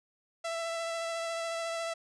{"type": "tone with vibrato", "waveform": "sawtooth", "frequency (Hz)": 665, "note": "E5", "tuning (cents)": 15, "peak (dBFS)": -29, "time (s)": [0.44, 1.94], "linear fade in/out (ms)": 10, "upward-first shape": "sine", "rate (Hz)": 14, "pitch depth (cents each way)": 14, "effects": ["resampled to 22050 Hz"]}